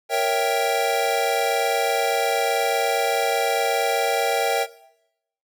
square chord, A# diminished seventh, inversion none, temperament equal, 466.2 / 554.4 / 659.3 / 784 Hz, A#4 / C#5 / E5 / G5, 0 / 0 / 0 / 0 cents, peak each -26 / -27 / -26 / -24 dBFS, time 0.09-4.67 s, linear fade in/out 50 ms, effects noise-tail reverb RT60 0.8 s tail -18 dB re dry

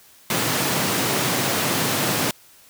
pink high-pass noise, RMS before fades -22 dBFS, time 0.3-2.31 s, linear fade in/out 2 ms, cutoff 110 Hz, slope 48 dB/octave, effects white hiss -51 dBFS RMS until 2.69 s

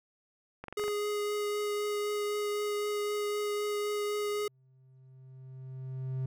clicks, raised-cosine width 0.5 ms, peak -26 dBFS, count 6, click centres 0.64 / 0.683 / 0.726 / 0.796 / 0.839 / 0.881 s
square tone with vibrato, 415.3 Hz, G#4, in tune, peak -31 dBFS, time 0.77-4.48 s, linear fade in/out 5 ms, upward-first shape triangle, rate 3.9 Hz, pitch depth 10 cents each way
triangle tone with exponential growth, 130.81 Hz, C3, in tune, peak -28 dBFS, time 4.19-6.26 s, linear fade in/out 5 ms, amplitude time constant 450 ms
effects none

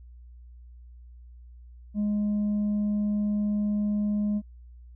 triangle tone with tanh clipping, 207.7 Hz, G#3, in tune, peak -24 dBFS, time 1.94-4.42 s, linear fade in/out 50 ms, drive 7 dB, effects added 60 Hz sine -45 dBFS peak until 4.95 s

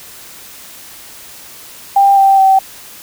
sine tone with pitch steps, 793 / 781.6 / 770.4 Hz, G5 / G5 / G5, +20 / -5 / -30 cents, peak -5 dBFS, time 1.96-2.59 s, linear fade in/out 5 ms, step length 210 ms, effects white hiss -35 dBFS RMS until 3.02 s

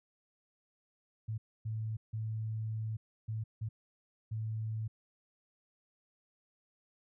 sine tone bursts at uneven times, 110 Hz, A2, in tune, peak -34 dBFS, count 6, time 1.28-1.38 / 1.65-1.97 / 2.13-2.97 / 3.28-3.44 / 3.61-3.69 / 4.31-4.88 s, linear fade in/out 10 ms, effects none

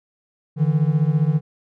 triangle beating tone pair, 146.83 / 161.83 Hz, D3 / E3, 0 / -32 cents, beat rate 15 Hz, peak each -16 / -17 dBFS, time 0.56-1.41 s, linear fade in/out 50 ms, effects none

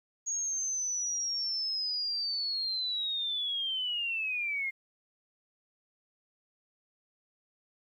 sine linear sweep, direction down, 6645 to 2109 Hz, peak -30 dBFS, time 0.26-4.71 s, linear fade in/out 20 ms, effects 11-bit

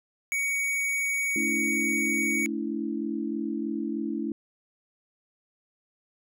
square tone, 2244 Hz, C#7, 21 cents sharp, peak -26 dBFS, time 0.32-2.46 s, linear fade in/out 0 ms
sine chord, A suspended fourth, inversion none, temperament equal with one note detuned, 220 / 286.3 / 329.6 Hz, A3 / D4 / E4, 0 / -44 / 0 cents, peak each -32 dBFS, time 1.36-4.32 s, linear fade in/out 2 ms
effects none

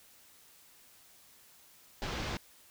pink low-pass noise, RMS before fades -37 dBFS, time 2.02-2.37 s, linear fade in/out 0 ms, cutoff 5600 Hz, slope 24 dB/octave, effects white hiss -60 dBFS RMS until 2.7 s

